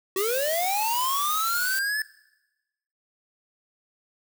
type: linear sweep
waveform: square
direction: up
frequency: 370 to 1754 Hz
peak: -25 dBFS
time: 0.16-2.02 s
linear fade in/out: 2 ms
type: noise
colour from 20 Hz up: blue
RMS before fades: -31 dBFS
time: 0.17-1.79 s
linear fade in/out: 0 ms
effects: noise-tail reverb RT60 1.0 s tail -20 dB re dry